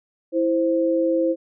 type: tone pair together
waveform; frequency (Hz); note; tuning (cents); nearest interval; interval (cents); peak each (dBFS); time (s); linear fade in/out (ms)
sine; 329.6 / 523.2; E4 / C5; 0 / 0; minor sixth; 800; -20; 0.32-1.36; 50
effects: none